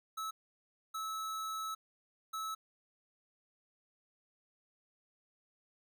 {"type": "tone bursts at uneven times", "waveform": "square", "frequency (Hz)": 1300, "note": "E6", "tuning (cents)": -24, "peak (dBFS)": -38, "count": 3, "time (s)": [[0.17, 0.31], [0.94, 1.75], [2.33, 2.55]], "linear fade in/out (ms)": 10, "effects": []}